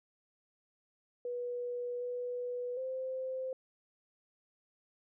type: tone with pitch steps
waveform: sine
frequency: 487.5 / 491.5 / 520 Hz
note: B4 / B4 / C5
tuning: -23 / -8 / -11 cents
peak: -35 dBFS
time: 1.25-3.53 s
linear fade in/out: 2 ms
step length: 760 ms
effects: none